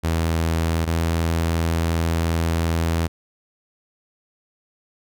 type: tone pair in turn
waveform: sawtooth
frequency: 82 / 82.71 Hz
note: E2 / E2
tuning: -9 / +6 cents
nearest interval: unison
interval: 15 cents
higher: second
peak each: -15 dBFS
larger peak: neither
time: 0.03-0.86 / 0.86-3.08 s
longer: second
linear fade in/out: 20 ms
effects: none